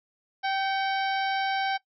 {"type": "harmonic tone with a mistuned harmonic", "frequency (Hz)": 777, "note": "G5", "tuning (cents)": -16, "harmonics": [1, 2, 3, 4, 5, 6, 7], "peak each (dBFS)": [-26, -32, -36, -38, -40, -42, -43], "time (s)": [0.43, 1.78], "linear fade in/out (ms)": 20, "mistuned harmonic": 3, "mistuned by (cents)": -59, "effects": ["noise-tail reverb RT60 0.1 s tail -19 dB re dry"]}